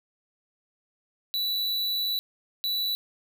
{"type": "tone bursts at uneven times", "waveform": "square", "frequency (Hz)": 3951, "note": "B7", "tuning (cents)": 0, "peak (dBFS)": -26, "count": 2, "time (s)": [[1.34, 2.19], [2.64, 2.95]], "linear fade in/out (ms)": 0, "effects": []}